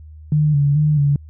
sine tone with vibrato, 146.83 Hz, D3, in tune, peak -12 dBFS, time 0.32-1.16 s, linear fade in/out 2 ms, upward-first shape square, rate 2.3 Hz, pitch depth 48 cents each way, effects added 77 Hz sine -36 dBFS peak until 1.29 s

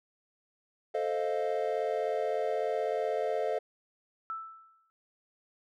triangle chord, F dominant seventh, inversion first, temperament equal, 440 / 523.3 / 622.3 / 698.5 Hz, A4 / C5 / Eb5 / F5, 0 / 0 / 0 / 0 cents, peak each -31 / -33 / -32 / -33 dBFS, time 0.94-3.59 s, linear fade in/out 10 ms
sine tone with exponential decay, 1321 Hz, E6, 3 cents sharp, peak -32 dBFS, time 4.3-4.9 s, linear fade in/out 0 ms, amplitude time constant 130 ms
effects none

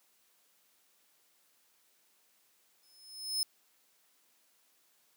sawtooth tone with exponential growth, 5200 Hz, E8, 24 cents flat, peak -25 dBFS, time 2.83-3.43 s, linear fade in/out 1 ms, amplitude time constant 130 ms, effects white hiss -70 dBFS RMS until 5.16 s + high-pass 200 Hz 12 dB/octave

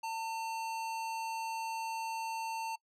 square tone, 900 Hz, A5, 39 cents sharp, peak -36 dBFS, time 0.03-2.76 s, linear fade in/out 10 ms, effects noise-tail reverb RT60 0.1 s tail -23 dB re dry + low-pass 9000 Hz 12 dB/octave

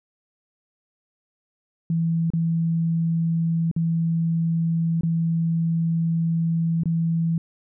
sine tone with dropouts, 165.3 Hz, E3, 5 cents sharp, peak -19 dBFS, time 1.9-7.38 s, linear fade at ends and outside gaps 2 ms, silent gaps 2.303-2.335 / 3.714-3.763 / 5.01-5.033 / 6.835-6.856 s, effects none

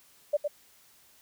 sine tone with echo, 587.3 Hz, D5, in tune, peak -21 dBFS, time 0.33-0.37 s, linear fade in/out 10 ms, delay 110 ms, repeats 1, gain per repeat -5 dB, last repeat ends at 0.48 s, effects white hiss -60 dBFS RMS until 1.21 s

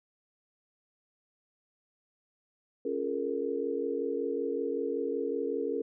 sine chord, Bb minor seventh, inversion first, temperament equal with one note detuned, 277.2 / 349.2 / 420.9 / 466.2 Hz, Db4 / F4 / Ab4 / Bb4, 0 / 0 / +23 / 0 cents, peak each -36 / -38 / -34 / -33 dBFS, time 2.85-5.82 s, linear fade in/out 5 ms, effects none

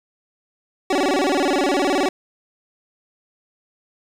25% pulse tone with vibrato, 328 Hz, E4, 9 cents flat, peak -13 dBFS, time 0.9-2.09 s, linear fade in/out 5 ms, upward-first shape square, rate 19 Hz, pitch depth 250 cents each way, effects low-pass 7000 Hz 12 dB/octave + 7-bit

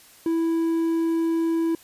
triangle tone, 329.6 Hz, E4, in tune, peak -18 dBFS, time 0.26-1.75 s, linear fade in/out 2 ms, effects white hiss -51 dBFS RMS until 1.83 s + resampled to 32000 Hz

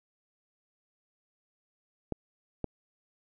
clicks, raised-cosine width 2 ms, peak -18 dBFS, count 2, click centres 2.123 / 2.643 s, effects none

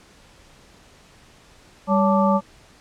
sine tone cluster, 198 / 565 / 881 / 1172 Hz, G3 / C#5 / A5 / D6, +18 / +33 / +2 / -4 cents, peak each -18 / -21 / -22 / -23 dBFS, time 1.87-2.41 s, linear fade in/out 50 ms, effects pink hiss -51 dBFS RMS until 2.8 s + low-pass 8000 Hz 12 dB/octave

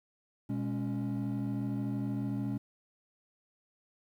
triangle tone cluster, 121.2 / 206.2 / 277.9 Hz, B2 / G#3 / C#4, -32 / -12 / +4 cents, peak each -33 / -33 / -33 dBFS, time 0.49-2.58 s, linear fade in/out 10 ms, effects tanh soft clip ceiling -25 dBFS + 11-bit

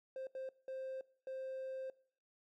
triangle tone bursts at uneven times, 526 Hz, C5, 9 cents sharp, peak -39 dBFS, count 4, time 0.16-0.27 / 0.35-0.49 / 0.68-1.01 / 1.27-1.9 s, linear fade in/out 2 ms, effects noise-tail reverb RT60 0.5 s tail -22 dB re dry + tanh soft clip ceiling -35 dBFS

